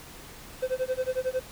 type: tone with tremolo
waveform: triangle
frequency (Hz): 514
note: C5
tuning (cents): -31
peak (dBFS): -21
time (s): 0.62-1.4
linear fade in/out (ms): 10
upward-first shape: sine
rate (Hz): 11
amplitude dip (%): 100
effects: pink hiss -46 dBFS RMS until 1.51 s